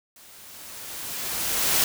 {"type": "noise with level ramp", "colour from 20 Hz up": "white", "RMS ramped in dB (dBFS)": [-50, -20], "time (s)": [0.16, 1.84], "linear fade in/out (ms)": 2, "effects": []}